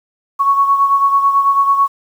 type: beating tone pair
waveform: sine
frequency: 1109 / 1118.1 Hz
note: C#6 / C#6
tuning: 0 / +15 cents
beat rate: 9.1 Hz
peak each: -10 / -18 dBFS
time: 0.39-1.88 s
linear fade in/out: 20 ms
effects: 7-bit